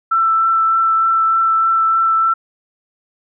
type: tone with vibrato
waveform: sine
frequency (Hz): 1332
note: E6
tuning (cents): +18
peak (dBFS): -11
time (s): 0.11-2.34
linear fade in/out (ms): 10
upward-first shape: triangle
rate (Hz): 3.3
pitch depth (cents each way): 12
effects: none